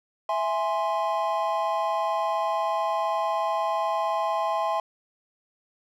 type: chord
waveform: triangle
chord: E augmented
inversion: none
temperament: equal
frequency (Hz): 659.3 / 830.6 / 1046.5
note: E5 / G#5 / B#5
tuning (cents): 0 / 0 / 0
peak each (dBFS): -26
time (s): 0.29-4.8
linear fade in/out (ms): 2
effects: none